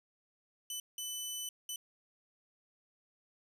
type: tone bursts at uneven times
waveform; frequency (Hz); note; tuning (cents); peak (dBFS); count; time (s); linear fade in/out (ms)
15% pulse; 3000; F#7; +23; -31; 3; 0.7-0.8 / 0.98-1.49 / 1.69-1.76; 2
effects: none